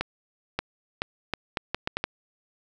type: accelerating click train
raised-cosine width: 0.3 ms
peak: -10 dBFS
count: 9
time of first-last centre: 0.01-2.04 s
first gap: 580 ms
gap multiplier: 0.74
effects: none